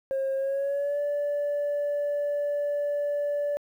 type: tone with pitch glide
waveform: sine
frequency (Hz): 538 to 580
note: C5 to D5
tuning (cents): +48 to -22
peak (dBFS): -23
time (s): 0.11-3.57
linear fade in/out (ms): 0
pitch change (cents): +130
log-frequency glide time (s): 0.36-0.99
effects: tanh soft clip ceiling -23 dBFS + 10-bit